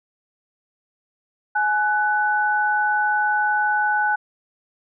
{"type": "tone pair together", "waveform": "sine", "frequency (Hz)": [841, 1492.4], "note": ["G#5", "F#6"], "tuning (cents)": [22, 14], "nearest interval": "minor seventh", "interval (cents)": 992, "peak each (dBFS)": -20, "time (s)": [1.55, 4.16], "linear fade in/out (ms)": 10, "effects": []}